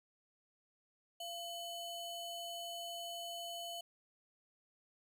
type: ring-modulated tone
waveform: square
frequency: 1846 Hz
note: A#6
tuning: 17 cents flat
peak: -40 dBFS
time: 1.2-3.81 s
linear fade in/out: 5 ms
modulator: 1160 Hz
effects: none